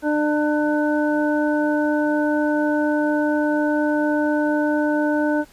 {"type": "harmonic tone", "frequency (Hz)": 299.3, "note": "D4", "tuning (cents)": 33, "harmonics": [1, 2, 3, 5], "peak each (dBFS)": [-19, -23, -28, -27], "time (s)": [0.02, 5.45], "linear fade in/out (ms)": 50, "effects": ["pink hiss -51 dBFS RMS until 5.52 s", "resampled to 32000 Hz"]}